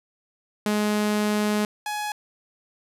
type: tone pair in turn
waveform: sawtooth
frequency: 210 / 840 Hz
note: G#3 / G#5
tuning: +19 / +19 cents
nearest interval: 2 octaves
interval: 2400 cents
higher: second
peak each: -17 / -23 dBFS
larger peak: first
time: 0.66-1.65 / 1.86-2.12 s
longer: first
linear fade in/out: 2 ms
effects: resampled to 32000 Hz